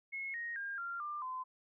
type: tone with pitch steps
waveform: sine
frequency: 2174 / 1870.8 / 1610 / 1385.4 / 1192.2 / 1026 Hz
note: C#7 / A#6 / G6 / F6 / D6 / C6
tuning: -34 / +6 / +46 / -14 / +26 / -34 cents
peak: -38 dBFS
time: 0.12-1.44 s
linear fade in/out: 20 ms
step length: 220 ms
effects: none